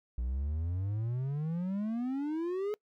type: exponential sweep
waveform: triangle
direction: up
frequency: 58.1 to 428.1 Hz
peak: -29 dBFS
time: 0.18-2.74 s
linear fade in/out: 0 ms
effects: noise-tail reverb RT60 0.1 s tail -24 dB re dry